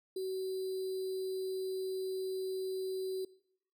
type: tone with sample-and-hold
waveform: sine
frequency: 377.1 Hz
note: F#4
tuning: 33 cents sharp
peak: -34 dBFS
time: 0.16-3.25 s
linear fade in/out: 5 ms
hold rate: 4410 Hz
effects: noise-tail reverb RT60 0.7 s tail -21 dB re dry